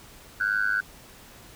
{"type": "tone with amplitude modulation", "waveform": "sine", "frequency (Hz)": 1505, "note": "F#6", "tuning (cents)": 29, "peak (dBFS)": -17, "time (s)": [0.4, 0.81], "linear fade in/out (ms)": 10, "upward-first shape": "sine", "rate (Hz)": 103, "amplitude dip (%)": 100, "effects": ["tanh soft clip ceiling -15 dBFS", "pink hiss -49 dBFS RMS until 1.55 s"]}